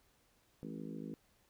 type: harmonic tone with a mistuned harmonic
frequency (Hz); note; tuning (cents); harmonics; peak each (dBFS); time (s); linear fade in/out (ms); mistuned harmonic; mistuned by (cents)
53.5; A1; -48; 3 / 4 / 5 / 6 / 7 / 8 / 9; -48 / -47 / -47 / -52 / -54 / -57 / -56; 0.63-1.14; 0; 3; +54
effects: pink hiss -72 dBFS RMS until 1.49 s